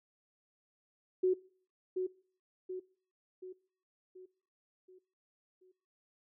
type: tone with echo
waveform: sine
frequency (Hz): 370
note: F#4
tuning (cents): 0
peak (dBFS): -25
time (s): 1.23-1.34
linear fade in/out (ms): 10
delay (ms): 730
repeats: 6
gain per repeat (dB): -6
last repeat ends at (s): 5.72
effects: noise-tail reverb RT60 0.5 s tail -22 dB re dry